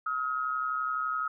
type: tone pair together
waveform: sine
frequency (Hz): 1276.2 / 1408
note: D#6 / F6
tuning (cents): +44 / +14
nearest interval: major second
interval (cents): 170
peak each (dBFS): -29 / -35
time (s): 0.06-1.28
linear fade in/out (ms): 5
effects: none